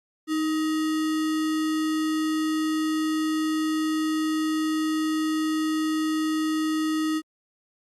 sine tone with sample-and-hold, 312.5 Hz, D#4, 8 cents sharp, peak -22 dBFS, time 0.27-7.22 s, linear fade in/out 50 ms, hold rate 1575 Hz, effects low-pass 10000 Hz 12 dB/octave + Opus 48 kbps

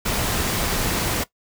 pink noise, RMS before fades -23 dBFS, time 0.05-1.24 s, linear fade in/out 10 ms, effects noise-tail reverb RT60 0.1 s tail -17 dB re dry

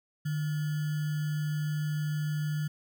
sine tone with sample-and-hold, 151.1 Hz, D3, 50 cents sharp, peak -28 dBFS, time 0.25-2.68 s, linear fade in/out 10 ms, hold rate 1575 Hz, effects none

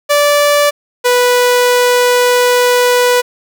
sawtooth tone pair in turn, 582 / 492.2 Hz, D5 / B4, -16 / -6 cents, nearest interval minor third, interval 290 cents, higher first, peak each -4 dBFS, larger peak neither, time 0.09-0.71 / 1.04-3.22 s, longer second, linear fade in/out 20 ms, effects none

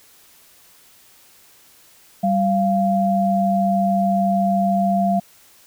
sine tone pair together, 194.4 / 692 Hz, G3 / F5, -14 / -16 cents, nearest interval octave + minor seventh, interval 2198 cents, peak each -18 dBFS, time 2.23-5.2 s, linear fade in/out 10 ms, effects white hiss -51 dBFS RMS until 5.66 s

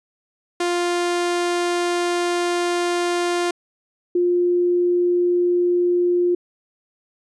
sawtooth / sine tone pair in turn, 350 / 353 Hz, F4 / F4, +4 / +19 cents, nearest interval unison, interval 15 cents, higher second, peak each -15 dBFS, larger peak neither, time 0.6-3.51 / 4.15-6.35 s, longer first, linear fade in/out 5 ms, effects resampled to 22050 Hz

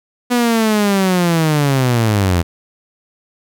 sawtooth linear sweep, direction down, 246.9 to 82.41 Hz, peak -8 dBFS, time 0.3-2.43 s, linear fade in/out 20 ms, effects none

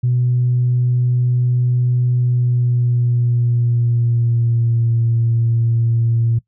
sine tone with pitch glide, 123.47 to 115.87 Hz, B2 to A#2, 0 to -10 cents, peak -12 dBFS, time 0.03-6.39 s, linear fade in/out 10 ms, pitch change -110 cents, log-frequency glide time 2.13-4.95 s, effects noise-tail reverb RT60 0.1 s tail -19 dB re dry + tanh soft clip ceiling -8 dBFS

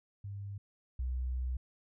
sine tone pair in turn, 100 / 63 Hz, G2 / B1, +35 / +35 cents, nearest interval minor sixth, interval 800 cents, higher first, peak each -39 / -32 dBFS, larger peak second, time 0.24-0.58 / 0.99-1.57 s, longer second, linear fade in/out 5 ms, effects none

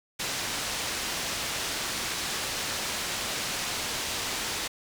white low-pass noise, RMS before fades -32 dBFS, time 0.19-4.68 s, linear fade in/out 10 ms, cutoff 6200 Hz, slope 12 dB/octave, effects none

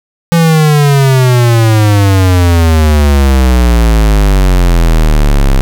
square exponential sweep, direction down, 170 to 32.7 Hz, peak -5 dBFS, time 0.32-5.61 s, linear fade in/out 0 ms, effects none

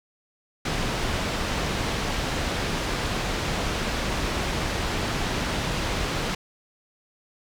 pink low-pass noise, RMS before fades -27 dBFS, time 0.65-6.35 s, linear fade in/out 5 ms, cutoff 5200 Hz, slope 12 dB/octave, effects none

